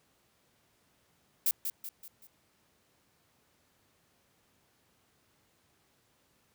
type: noise with echo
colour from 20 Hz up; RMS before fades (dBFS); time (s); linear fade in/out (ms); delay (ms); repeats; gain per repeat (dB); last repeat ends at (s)
violet; -27; 1.46-1.51; 2; 190; 4; -7; 2.27
effects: pink hiss -70 dBFS RMS until 6.54 s + high-pass 80 Hz 12 dB/octave